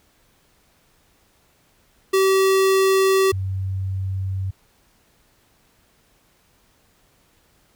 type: tone pair in turn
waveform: square / sine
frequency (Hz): 384.2 / 95.39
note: G4 / G2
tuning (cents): -35 / -47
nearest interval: 2 octaves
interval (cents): 2412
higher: first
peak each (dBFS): -15 / -22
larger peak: first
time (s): 2.13-3.32 / 3.32-4.51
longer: neither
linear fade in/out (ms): 10
effects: pink hiss -60 dBFS RMS until 7.75 s